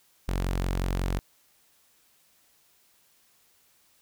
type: tone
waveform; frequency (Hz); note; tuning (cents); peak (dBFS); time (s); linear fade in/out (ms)
sawtooth; 45.48; F#1; -29; -22; 0.28-1.19; 0
effects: white hiss -64 dBFS RMS until 4.01 s